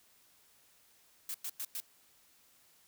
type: noise bursts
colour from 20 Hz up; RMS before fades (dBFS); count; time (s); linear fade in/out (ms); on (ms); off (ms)
blue; -39; 4; 1.29-1.802; 2; 53; 100
effects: white hiss -66 dBFS RMS until 2.87 s